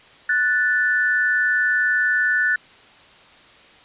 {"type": "tone pair together", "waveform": "sine", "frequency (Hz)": [1480, 1760], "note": ["F#6", "A6"], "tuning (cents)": [0, 0], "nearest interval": "minor third", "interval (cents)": 300, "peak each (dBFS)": -19, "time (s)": [0.29, 2.56], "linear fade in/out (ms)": 5, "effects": ["white hiss -48 dBFS RMS until 3.84 s", "resampled to 8000 Hz"]}